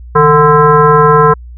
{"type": "tone with frequency modulation", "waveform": "sine", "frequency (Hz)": 740, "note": "F#5", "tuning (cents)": 0, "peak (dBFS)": -3, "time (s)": [0.15, 1.34], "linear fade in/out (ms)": 10, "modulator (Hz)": 292, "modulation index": 2.1, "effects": ["added 60 Hz sine -27 dBFS peak until 1.57 s"]}